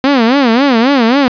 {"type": "tone with vibrato", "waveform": "sawtooth", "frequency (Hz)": 252.9, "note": "B3", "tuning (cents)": 41, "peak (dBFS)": -3, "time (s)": [0.04, 1.28], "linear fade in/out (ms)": 0, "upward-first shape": "sine", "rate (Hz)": 3.7, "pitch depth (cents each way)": 220, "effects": ["resampled to 11025 Hz", "7-bit"]}